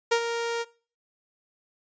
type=tone with ADSR envelope; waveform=sawtooth; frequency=466.2 Hz; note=A#4; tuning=in tune; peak=-14 dBFS; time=0.11-0.65 s; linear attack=12 ms; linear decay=76 ms; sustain=-9 dB; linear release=37 ms; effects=noise-tail reverb RT60 0.4 s tail -21 dB re dry + resampled to 16000 Hz